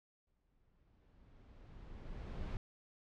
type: noise with exponential growth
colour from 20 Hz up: brown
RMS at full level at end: -40 dBFS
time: 0.27-2.57 s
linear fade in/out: 1 ms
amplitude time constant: 500 ms
effects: low-pass 4000 Hz 12 dB/octave